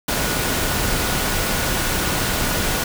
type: tone in noise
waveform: sine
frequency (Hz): 1458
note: F#6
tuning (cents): -26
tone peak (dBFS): -32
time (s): 0.08-2.84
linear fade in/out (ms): 5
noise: pink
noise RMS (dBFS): -21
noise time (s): 0.08-2.84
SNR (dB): -14
effects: none